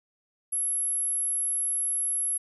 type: tone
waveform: sine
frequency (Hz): 11175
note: F9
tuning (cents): 0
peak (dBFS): -25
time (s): 0.52-2.38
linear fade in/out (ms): 10
effects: none